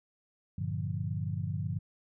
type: chord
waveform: sine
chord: G minor seventh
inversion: none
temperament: equal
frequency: 98 / 116.54 / 146.83 / 174.61 Hz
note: G2 / Bb2 / D3 / F3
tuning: 0 / 0 / 0 / 0 cents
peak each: -35 / -38 / -36 / -39 dBFS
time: 0.58-1.79 s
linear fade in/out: 5 ms
effects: none